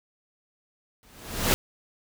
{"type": "noise with exponential growth", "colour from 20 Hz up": "pink", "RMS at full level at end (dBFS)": -19, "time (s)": [1.03, 1.54], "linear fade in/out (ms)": 0, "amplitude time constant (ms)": 110, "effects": []}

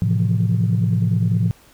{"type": "chord", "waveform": "sine", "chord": "F major seventh", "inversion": "first", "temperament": "equal", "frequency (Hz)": [110, 130.81, 164.81, 174.61], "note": ["A2", "C3", "E3", "F3"], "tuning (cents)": [0, 0, 0, 0], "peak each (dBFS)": [-17, -23, -23, -20], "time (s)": [0.02, 1.51], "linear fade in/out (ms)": 0, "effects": ["tanh soft clip ceiling -8 dBFS", "pink hiss -51 dBFS RMS until 1.73 s"]}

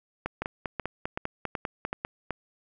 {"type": "two click trains", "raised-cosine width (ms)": 0.5, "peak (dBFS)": [-15, -15], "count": [10, 6], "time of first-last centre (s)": [[0.26, 2.049], [0.42, 2.307]], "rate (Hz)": [5.03, 2.65], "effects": []}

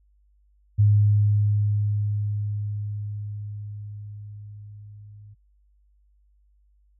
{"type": "tone with level ramp", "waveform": "sine", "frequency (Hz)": 103.83, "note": "G#2", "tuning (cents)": 0, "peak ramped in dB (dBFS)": [-13, -43], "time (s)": [0.78, 5.35], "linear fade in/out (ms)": 20, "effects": ["added 50 Hz sine -58 dBFS peak until 6.99 s"]}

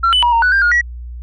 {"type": "tone with pitch steps", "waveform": "sine", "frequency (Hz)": [1358, 2992, 959, 924, 1484, 1589, 1431, 1924], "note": ["F6", "F#7", "A#5", "A#5", "F#6", "G6", "F6", "B6"], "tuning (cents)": [-49, 19, 49, -16, 5, 23, 42, -46], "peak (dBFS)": -8, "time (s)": [0.03, 0.814], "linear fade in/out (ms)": 10, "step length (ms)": 98, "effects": ["tanh soft clip ceiling -7 dBFS", "added 60 Hz sine -26 dBFS peak until 1.22 s"]}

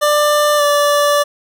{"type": "tone with pitch glide", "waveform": "25% pulse", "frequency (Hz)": [593, 581.1], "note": ["D5", "D5"], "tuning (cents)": [17, -18], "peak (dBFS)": -7, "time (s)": [0.01, 1.24], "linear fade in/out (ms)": 20, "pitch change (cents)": -35, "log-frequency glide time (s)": [0.57, 0.62], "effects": []}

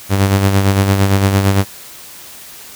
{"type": "tone with tremolo", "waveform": "sawtooth", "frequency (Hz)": 98, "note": "G2", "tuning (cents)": 0, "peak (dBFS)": -4, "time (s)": [0.09, 1.65], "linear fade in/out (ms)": 50, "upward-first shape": "sine", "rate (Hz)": 8.8, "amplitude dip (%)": 50, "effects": ["white hiss -35 dBFS RMS until 2.75 s"]}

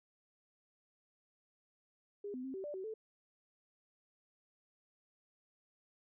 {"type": "tone with pitch steps", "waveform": "sine", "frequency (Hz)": [406.9, 253.8, 264.8, 383.8, 588, 378.2, 438.4], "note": ["G#4", "B3", "C4", "G4", "D5", "F#4", "A4"], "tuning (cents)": [-35, 47, 21, -37, 2, 38, -6], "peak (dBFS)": -40, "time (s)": [2.24, 2.94], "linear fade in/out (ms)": 5, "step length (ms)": 100, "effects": []}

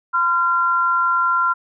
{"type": "tone pair together", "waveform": "sine", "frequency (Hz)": [1023, 1377.7], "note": ["C6", "F6"], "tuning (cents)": [-39, -24], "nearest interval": "perfect fourth", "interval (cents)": 515, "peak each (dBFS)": [-20, -16], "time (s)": [0.13, 1.54], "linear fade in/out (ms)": 20, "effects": []}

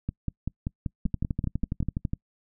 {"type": "two click trains", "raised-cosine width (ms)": 5, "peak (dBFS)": [-16, -15], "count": [10, 14], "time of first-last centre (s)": [[0.09, 1.827], [1.06, 2.134]], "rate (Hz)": [5.18, 12.1], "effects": ["noise-tail reverb RT60 0.1 s tail -26 dB re dry"]}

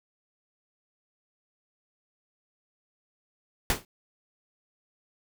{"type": "noise with exponential decay", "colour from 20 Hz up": "pink", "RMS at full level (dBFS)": -21, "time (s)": [3.7, 3.85], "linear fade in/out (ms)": 1, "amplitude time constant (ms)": 31, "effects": []}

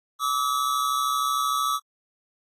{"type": "tone pair together", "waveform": "square", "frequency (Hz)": [1152, 1285], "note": ["D6", "E6"], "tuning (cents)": [-34, -45], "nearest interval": "major second", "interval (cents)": 189, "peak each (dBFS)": -26, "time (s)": [0.19, 1.8], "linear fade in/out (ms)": 50, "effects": ["AAC 48 kbps"]}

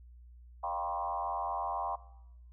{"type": "tone with frequency modulation", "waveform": "sine", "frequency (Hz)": 877, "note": "A5", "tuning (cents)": -6, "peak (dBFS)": -32, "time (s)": [0.63, 1.96], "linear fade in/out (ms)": 10, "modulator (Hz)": 88, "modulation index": 2.5, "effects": ["noise-tail reverb RT60 0.9 s tail -19 dB re dry", "added 60 Hz sine -51 dBFS peak until 2.52 s"]}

